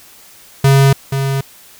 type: tone pair in turn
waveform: square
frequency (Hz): 136.9 / 136.34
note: C#3 / C#3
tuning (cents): -21 / -28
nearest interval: unison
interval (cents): 7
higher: first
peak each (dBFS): -7 / -15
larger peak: first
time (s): 0.64-0.93 / 1.12-1.41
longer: neither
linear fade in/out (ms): 5
effects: white hiss -42 dBFS RMS until 1.79 s